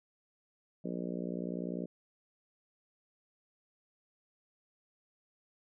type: harmonic tone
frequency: 60.1 Hz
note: B1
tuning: 46 cents flat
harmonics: 3 / 4 / 5 / 6 / 7 / 8 / 9 / 10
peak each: -39 / -41 / -43 / -45 / -46 / -47 / -48 / -49 dBFS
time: 0.84-1.86 s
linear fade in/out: 10 ms
effects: none